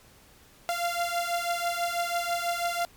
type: beating tone pair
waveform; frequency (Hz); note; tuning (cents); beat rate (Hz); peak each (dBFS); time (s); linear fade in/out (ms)
sawtooth; 689 / 695.1; F5 / F5; -24 / -8; 6.1; -26; 0.69-2.85; 0
effects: pink hiss -56 dBFS RMS until 2.96 s + MP3 96 kbps